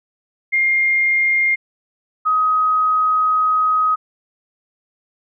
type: tone pair in turn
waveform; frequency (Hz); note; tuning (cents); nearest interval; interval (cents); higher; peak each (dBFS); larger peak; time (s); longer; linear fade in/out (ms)
sine; 2119 / 1260; C7 / D#6; +21 / +21; major sixth; 900; first; -13; neither; 0.52-1.56 / 2.25-3.96; second; 20
effects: none